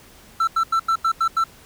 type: tone bursts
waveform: triangle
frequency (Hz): 1336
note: E6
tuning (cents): +23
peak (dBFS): -14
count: 7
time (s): 0.4-1.44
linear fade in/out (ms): 5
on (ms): 74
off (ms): 87
effects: pink hiss -48 dBFS RMS until 1.65 s